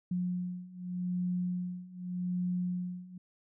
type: beating tone pair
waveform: sine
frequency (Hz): 179.1 / 179.94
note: F3 / F#3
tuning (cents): +44 / -48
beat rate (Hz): 0.84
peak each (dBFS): -36 / -34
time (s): 0.11-3.18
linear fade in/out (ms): 5
effects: none